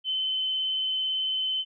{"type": "tone with vibrato", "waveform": "sine", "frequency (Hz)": 3058, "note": "G7", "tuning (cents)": -44, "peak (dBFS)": -25, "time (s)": [0.04, 1.65], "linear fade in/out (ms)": 50, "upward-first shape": "sine", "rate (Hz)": 18, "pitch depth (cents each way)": 9, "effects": []}